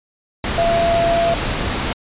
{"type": "tone in noise", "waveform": "sine", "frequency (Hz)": 677, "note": "E5", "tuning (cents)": 46, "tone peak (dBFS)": -14, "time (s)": [0.58, 1.34], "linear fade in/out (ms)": 2, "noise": "pink", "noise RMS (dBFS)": -21, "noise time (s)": [0.44, 1.93], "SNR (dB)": 4, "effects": ["resampled to 8000 Hz"]}